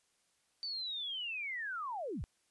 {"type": "linear sweep", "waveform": "sine", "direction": "down", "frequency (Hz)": [4603, 33.43], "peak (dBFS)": -37, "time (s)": [0.63, 2.24], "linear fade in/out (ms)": 0, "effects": ["white hiss -75 dBFS RMS until 2.5 s", "resampled to 24000 Hz"]}